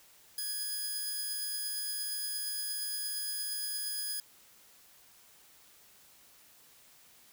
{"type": "tone pair together", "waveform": "5% pulse", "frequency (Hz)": [1661.2, 4975], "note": ["G#6", "D#8"], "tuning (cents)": [0, -1], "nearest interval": "octave + perfect fifth", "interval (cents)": 1899, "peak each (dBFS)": [-32, -28], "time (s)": [0.38, 4.2], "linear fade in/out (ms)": 2, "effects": ["white hiss -60 dBFS RMS until 7.32 s"]}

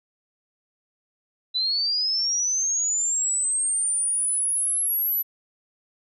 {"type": "linear sweep", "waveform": "sine", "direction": "up", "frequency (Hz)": [3951, 12000], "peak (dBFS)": -21, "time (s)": [1.54, 5.23], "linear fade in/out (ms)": 20, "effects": []}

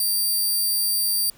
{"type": "tone", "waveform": "5% pulse", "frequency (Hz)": 4699, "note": "D8", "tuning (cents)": 0, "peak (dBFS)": -13, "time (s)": [0, 1.3], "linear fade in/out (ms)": 2, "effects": ["pink hiss -53 dBFS RMS until 1.37 s"]}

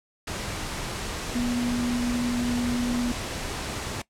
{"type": "tone in noise", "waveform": "sine", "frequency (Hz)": 242.5, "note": "B3", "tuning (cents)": -31, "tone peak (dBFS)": -24, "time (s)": [1.35, 3.12], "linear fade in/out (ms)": 5, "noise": "pink", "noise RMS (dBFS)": -32, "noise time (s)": [0.27, 4.02], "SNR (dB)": 5, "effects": ["noise-tail reverb RT60 0.1 s tail -19 dB re dry", "low-pass 9000 Hz 12 dB/octave"]}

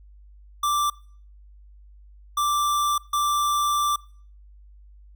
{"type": "tone bursts at uneven times", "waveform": "square", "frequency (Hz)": 1174.7, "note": "D6", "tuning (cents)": 0, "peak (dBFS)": -21, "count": 3, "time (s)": [[0.63, 0.9], [2.37, 2.98], [3.13, 3.96]], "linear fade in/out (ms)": 5, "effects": ["noise-tail reverb RT60 0.5 s tail -23 dB re dry", "added 50 Hz sine -46 dBFS peak until 5.15 s"]}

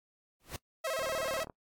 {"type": "noise with exponential growth", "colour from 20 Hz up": "pink", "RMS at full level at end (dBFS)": -36, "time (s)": [0.4, 0.56], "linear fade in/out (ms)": 1, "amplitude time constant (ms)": 34}
{"type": "tone with vibrato", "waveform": "sawtooth", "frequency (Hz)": 587.3, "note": "D5", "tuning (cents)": 0, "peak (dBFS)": -28, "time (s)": [0.84, 1.44], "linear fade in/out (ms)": 10, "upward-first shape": "square", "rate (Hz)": 16, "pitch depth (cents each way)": 170}
{"type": "click train", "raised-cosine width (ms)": 1, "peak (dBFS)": -30, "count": 20, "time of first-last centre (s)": [0.99, 1.498], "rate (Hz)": 37.4}
{"effects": ["noise-tail reverb RT60 0.1 s tail -24 dB re dry", "AAC 64 kbps"]}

